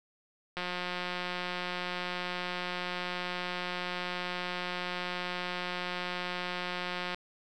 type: click train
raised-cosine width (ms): 0.3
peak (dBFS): -19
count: 1178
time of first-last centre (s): 0.57-7.145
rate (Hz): 179
effects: none